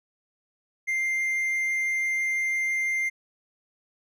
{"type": "tone", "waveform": "triangle", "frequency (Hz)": 2098, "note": "C7", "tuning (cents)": 4, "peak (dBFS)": -22, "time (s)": [0.87, 3.1], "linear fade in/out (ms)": 20, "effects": []}